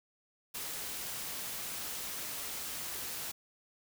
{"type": "noise", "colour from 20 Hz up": "white", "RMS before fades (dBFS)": -40, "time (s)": [0.54, 3.32], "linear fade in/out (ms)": 10, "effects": []}